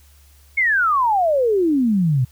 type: exponential sweep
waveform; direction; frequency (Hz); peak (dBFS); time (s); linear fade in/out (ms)
sine; down; 2217 to 120; -14; 0.57-2.25; 10
effects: added 71 Hz sine -48 dBFS peak until 2.31 s + white hiss -55 dBFS RMS until 2.31 s